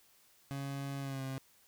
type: tone with pitch glide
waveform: 30% pulse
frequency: 138.59 to 133.33 Hz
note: C#3 to C3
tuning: 0 to +33 cents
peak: -35 dBFS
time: 0.51-1.38 s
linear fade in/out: 0 ms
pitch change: -67 cents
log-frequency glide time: 1-1.23 s
effects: white hiss -66 dBFS RMS until 1.67 s